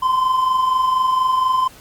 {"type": "tone pair together", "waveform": "triangle", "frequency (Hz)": [1009, 1033.2], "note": ["B5", "C6"], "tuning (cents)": [37, -22], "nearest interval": "unison", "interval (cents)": 41, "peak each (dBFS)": [-22, -13], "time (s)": [0.02, 1.68], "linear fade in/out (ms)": 10, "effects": ["pink hiss -44 dBFS RMS until 1.8 s", "Opus 32 kbps"]}